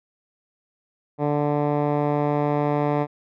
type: tone with low-pass filter sweep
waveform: 10% pulse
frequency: 146.8 Hz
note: D3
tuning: in tune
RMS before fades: -22 dBFS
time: 1.18-3.07 s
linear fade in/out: 50 ms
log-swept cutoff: 860 to 1300 Hz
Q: 0.86
effects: none